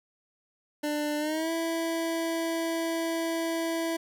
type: tone with pitch glide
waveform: 25% pulse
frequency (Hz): 297.4 to 330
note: D4 to E4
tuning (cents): +22 to +2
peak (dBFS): -24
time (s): 0.83-3.97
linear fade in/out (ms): 10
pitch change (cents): +180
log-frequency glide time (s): 1.18-1.51
effects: none